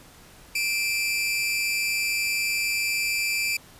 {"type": "tone pair together", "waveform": "sawtooth", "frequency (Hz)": [2360, 2569], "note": ["D7", "E7"], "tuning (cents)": [8, -45], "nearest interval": "minor second", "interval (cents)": 147, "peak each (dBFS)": [-21, -27], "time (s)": [0.55, 3.57], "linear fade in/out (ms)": 5, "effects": ["pink hiss -50 dBFS RMS until 3.79 s", "resampled to 32000 Hz"]}